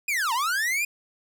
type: linear two-way sweep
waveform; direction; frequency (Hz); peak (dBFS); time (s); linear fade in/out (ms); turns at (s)
45% pulse; down then up; 2509 to 880 to 2483; -23; 0.08-0.85; 5; 0.33
effects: none